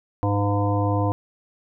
harmonic tone with a mistuned harmonic, 101.5 Hz, G#2, 39 cents flat, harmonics 1 / 3 / 5 / 7 / 9 / 10, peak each -21 / -26 / -28 / -29 / -31 / -31 dBFS, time 0.23-1.12 s, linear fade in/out 0 ms, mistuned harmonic 1, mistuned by +19 cents, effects none

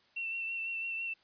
sine tone with vibrato, 2700 Hz, E7, 41 cents sharp, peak -34 dBFS, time 0.16-1.14 s, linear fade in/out 10 ms, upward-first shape sine, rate 6 Hz, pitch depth 24 cents each way, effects white hiss -67 dBFS RMS until 1.23 s + resampled to 11025 Hz

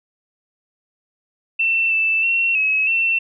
sine tone with pitch steps, 2686 / 2646 / 2720 / 2566 / 2695 Hz, E7 / E7 / F7 / E7 / E7, +32 / +6 / -46 / -47 / +38 cents, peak -15 dBFS, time 1.59-3.19 s, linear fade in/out 10 ms, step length 320 ms, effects none

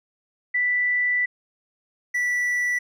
sine / triangle tone pair in turn, 1975.5 / 1961.9 Hz, B6 / B6, 0 / -12 cents, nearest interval unison, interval 12 cents, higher first, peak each -19 dBFS, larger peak neither, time 0.54-1.26 / 2.14-2.79 s, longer first, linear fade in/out 10 ms, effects none

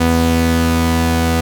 sawtooth tone pair together, 82.39 / 246.9 Hz, E2 / B3, 0 / 0 cents, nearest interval octave + perfect fifth, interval 1900 cents, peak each -11 dBFS, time 0-1.41 s, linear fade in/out 10 ms, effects none

